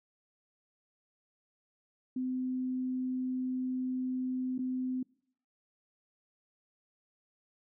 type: tone with dropouts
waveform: sine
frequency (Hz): 255.9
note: C4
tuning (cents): -38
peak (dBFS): -31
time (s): 2.16-5.03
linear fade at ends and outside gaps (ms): 5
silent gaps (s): 4.581-4.589
effects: noise-tail reverb RT60 0.7 s tail -25 dB re dry